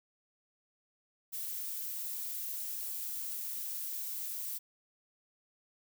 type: noise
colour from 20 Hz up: violet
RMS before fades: -39 dBFS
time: 1.32-4.59 s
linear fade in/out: 20 ms
effects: none